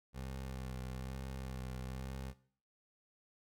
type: tone with vibrato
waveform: 20% pulse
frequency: 64.9 Hz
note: C2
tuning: 13 cents flat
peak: -37 dBFS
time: 0.13-2.34 s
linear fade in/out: 50 ms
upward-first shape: sine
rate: 1.1 Hz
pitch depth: 33 cents each way
effects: noise-tail reverb RT60 0.5 s tail -17 dB re dry